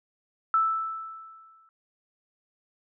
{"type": "tone with exponential decay", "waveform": "sine", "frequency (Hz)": 1318.5, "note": "E6", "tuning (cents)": 0, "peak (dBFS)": -18, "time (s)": [0.54, 1.69], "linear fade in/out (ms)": 1, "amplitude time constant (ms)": 250, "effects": []}